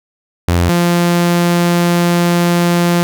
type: tone pair in turn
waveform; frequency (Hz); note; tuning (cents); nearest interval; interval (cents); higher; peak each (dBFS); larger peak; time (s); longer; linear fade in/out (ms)
sawtooth; 86.9 / 173.32; F2 / F3; -8 / -13; octave; 1195; second; -6 / -6; neither; 0.48-0.69 / 0.69-3.03; second; 0
effects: none